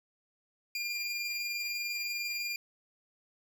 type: tone with tremolo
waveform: 25% pulse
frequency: 2401 Hz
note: D7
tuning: 38 cents sharp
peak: -28 dBFS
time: 0.75-2.56 s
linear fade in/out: 2 ms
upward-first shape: sine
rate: 20 Hz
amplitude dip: 30%
effects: none